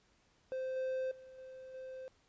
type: tone with level steps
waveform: triangle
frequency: 520 Hz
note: C5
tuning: 11 cents flat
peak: -34 / -32 / -50 / -46 / -42 dBFS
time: 0.52-2.08 s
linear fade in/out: 0 ms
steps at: 0.76 / 1.11 / 1.38 / 1.74 s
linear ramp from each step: 5 ms
effects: pink hiss -71 dBFS RMS until 2.28 s + resampled to 16000 Hz